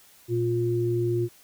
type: tone pair together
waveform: sine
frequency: 118.3 / 351.8 Hz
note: A#2 / F4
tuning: +26 / +13 cents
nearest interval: octave + perfect fifth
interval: 1887 cents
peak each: -26 / -24 dBFS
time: 0.28-1.29 s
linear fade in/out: 50 ms
effects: white hiss -55 dBFS RMS until 1.43 s